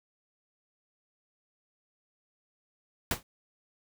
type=noise with exponential decay; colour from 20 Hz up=pink; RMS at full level=-24 dBFS; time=3.11-3.23 s; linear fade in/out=2 ms; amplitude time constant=24 ms; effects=none